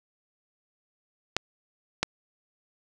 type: clicks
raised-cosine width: 0.2 ms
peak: -6 dBFS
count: 2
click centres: 1.366 / 2.03 s
effects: 7-bit